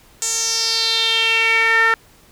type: tone with band-pass filter sweep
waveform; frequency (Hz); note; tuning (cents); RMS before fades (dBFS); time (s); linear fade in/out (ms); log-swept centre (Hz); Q
sawtooth; 452.6; A4; +49; -17; 0.22-1.94; 0; 7400 to 1600; 4.9
effects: pink hiss -50 dBFS RMS until 2.31 s